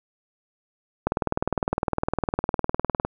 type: click train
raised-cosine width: 1 ms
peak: -8 dBFS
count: 40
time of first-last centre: 1.07-3.05 s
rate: 19.7 Hz
effects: none